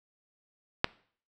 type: click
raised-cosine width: 0.3 ms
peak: -6 dBFS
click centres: 0.844 s
effects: noise-tail reverb RT60 0.5 s tail -22 dB re dry